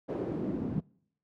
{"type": "noise with band-pass filter sweep", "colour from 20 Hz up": "brown", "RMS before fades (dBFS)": -33, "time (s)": [0.08, 0.81], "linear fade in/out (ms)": 20, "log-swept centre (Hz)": [440, 200], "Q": 2, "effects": ["noise-tail reverb RT60 0.7 s tail -26 dB re dry", "high-pass 100 Hz 12 dB/octave"]}